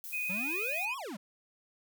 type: noise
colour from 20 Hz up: violet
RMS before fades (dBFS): -43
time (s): 0.04-0.85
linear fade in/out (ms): 0
type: tone with vibrato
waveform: sine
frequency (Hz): 2489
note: D#7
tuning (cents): 0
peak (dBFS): -32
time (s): 0.12-0.95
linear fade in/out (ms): 20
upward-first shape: triangle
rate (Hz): 8.1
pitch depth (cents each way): 12
type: exponential two-way sweep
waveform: square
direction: up then down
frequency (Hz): 174.5 to 1143 to 176.7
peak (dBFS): -39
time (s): 0.29-1.17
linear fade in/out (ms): 10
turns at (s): 0.97
effects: none